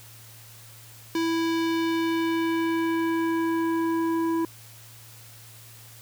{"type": "tone with low-pass filter sweep", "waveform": "square", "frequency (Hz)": 329.6, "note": "E4", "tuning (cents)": 0, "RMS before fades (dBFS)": -25, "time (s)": [1.15, 4.45], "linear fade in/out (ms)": 2, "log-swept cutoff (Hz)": [5500, 1000], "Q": 1.1, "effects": ["added 113 Hz sine -49 dBFS peak until 6.01 s", "white hiss -49 dBFS RMS until 6.01 s"]}